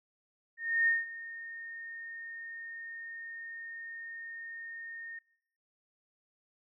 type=tone with ADSR envelope; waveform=sine; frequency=1837 Hz; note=A#6; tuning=26 cents flat; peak=-23 dBFS; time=0.57-5.19 s; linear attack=300 ms; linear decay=180 ms; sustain=-18 dB; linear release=6 ms; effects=noise-tail reverb RT60 0.8 s tail -24 dB re dry